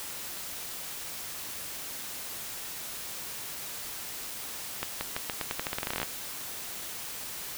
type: accelerating click train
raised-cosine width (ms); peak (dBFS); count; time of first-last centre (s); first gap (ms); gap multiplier
0.3; -14; 19; 4.83-6.031; 180; 0.86
effects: white hiss -39 dBFS RMS until 7.57 s